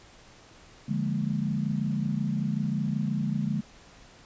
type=chord; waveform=sine; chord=Bb dominant seventh; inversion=first; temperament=equal; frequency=146.83 / 174.61 / 207.7 / 233.1 Hz; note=D3 / F3 / Ab3 / Bb3; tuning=0 / 0 / 0 / 0 cents; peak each=-30 / -33 / -29 / -35 dBFS; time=0.88-3.61 s; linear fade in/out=10 ms; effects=pink hiss -53 dBFS RMS until 4.25 s + resampled to 16000 Hz